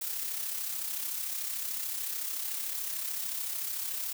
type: noise with amplitude modulation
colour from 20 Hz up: blue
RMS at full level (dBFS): -33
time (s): 0.01-4.13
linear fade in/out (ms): 10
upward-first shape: sine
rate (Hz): 33.6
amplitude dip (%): 45
effects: none